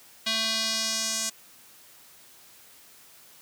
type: tone with band-pass filter sweep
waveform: square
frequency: 222.4 Hz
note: A3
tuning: 19 cents sharp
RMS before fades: -28 dBFS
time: 0.26-1.3 s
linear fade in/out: 10 ms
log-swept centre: 3800 to 7000 Hz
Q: 2.2
effects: white hiss -53 dBFS RMS until 3.41 s + high-pass 80 Hz 12 dB/octave